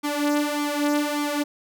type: tone with flanger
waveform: sawtooth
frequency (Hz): 293.2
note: D4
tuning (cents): -3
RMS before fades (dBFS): -24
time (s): 0.03-1.44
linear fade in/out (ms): 20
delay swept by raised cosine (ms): 0.88 to 3.58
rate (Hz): 1.7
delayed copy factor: +0.7
effects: none

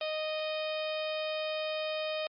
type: harmonic tone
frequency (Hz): 620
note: D#5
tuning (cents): -6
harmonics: 1 / 2 / 3 / 4 / 5 / 6 / 7 / 8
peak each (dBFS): -33 / -44 / -48 / -41 / -43 / -44 / -51 / -49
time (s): 0.01-2.27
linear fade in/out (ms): 2
effects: Opus 24 kbps

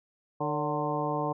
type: harmonic tone with a mistuned harmonic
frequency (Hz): 150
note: D3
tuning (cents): +37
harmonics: 1 / 2 / 3 / 4 / 5 / 6 / 7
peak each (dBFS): -35 / -35 / -35 / -35 / -35 / -35 / -35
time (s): 0.4-1.33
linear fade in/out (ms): 10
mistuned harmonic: 4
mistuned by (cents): -72
effects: none

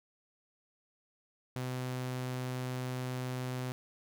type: tone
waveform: sawtooth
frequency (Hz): 127.2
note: C3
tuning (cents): -48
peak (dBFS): -31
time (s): 1.56-3.72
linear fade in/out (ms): 0
effects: none

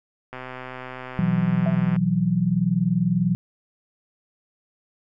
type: click train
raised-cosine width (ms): 0.5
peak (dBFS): -20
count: 210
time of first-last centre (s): 0.33-1.963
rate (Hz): 128
type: chord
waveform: sine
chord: B suspended fourth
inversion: none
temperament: equal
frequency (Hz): 123.47 / 164.81 / 185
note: B2 / E3 / F#3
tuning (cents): 0 / 0 / 0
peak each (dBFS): -27 / -22 / -21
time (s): 1.19-3.35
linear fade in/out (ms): 0
type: tone with exponential decay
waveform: sine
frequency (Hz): 658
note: E5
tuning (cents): -3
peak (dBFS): -24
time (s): 1.66-1.86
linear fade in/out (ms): 2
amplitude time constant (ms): 42
effects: none

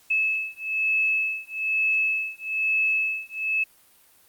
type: beating tone pair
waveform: sine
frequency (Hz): 2600 / 2601.1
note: E7 / E7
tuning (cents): -24 / -24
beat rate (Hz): 1.1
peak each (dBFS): -25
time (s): 0.1-3.64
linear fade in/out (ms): 10
effects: white hiss -57 dBFS RMS until 4.28 s + Opus 48 kbps

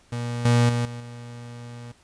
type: tone with level steps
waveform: 35% pulse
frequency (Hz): 119.6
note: A#2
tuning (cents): +45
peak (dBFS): -25 / -14 / -20 / -31 / -35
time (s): 0.12-1.92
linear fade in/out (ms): 5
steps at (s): 0.45 / 0.69 / 0.85 / 1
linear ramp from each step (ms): 2
effects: pink hiss -58 dBFS RMS until 2.03 s + resampled to 22050 Hz

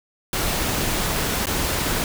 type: noise with dropouts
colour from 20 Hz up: pink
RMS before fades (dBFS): -23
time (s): 0.33-2.04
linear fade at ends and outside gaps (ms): 1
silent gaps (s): 1.457-1.469
effects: none

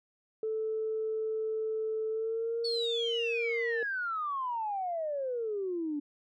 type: tone with pitch glide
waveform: sine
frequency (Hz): 438.7 to 464.5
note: A4 to A#4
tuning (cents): -5 to -6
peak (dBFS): -29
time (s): 0.43-3.83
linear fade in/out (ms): 2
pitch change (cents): +99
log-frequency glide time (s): 2.1-2.59
type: exponential sweep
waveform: sine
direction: down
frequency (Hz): 4500 to 284.8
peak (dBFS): -30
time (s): 2.64-6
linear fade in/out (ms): 10
effects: tanh soft clip ceiling -23 dBFS + MP3 96 kbps

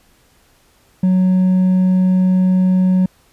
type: tone with hard clipping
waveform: sine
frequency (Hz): 185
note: F#3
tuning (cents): 0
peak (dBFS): -11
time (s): 1.03-3.06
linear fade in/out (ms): 5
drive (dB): 2
effects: pink hiss -54 dBFS RMS until 3.32 s + resampled to 32000 Hz

